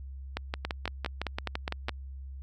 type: two click trains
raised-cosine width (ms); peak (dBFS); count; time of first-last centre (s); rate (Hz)
0.3; -15 / -15; 7 / 10; 0.65-1.885 / 0.37-1.893; 4.86 / 5.91
effects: added 67 Hz sine -39 dBFS peak until 2.42 s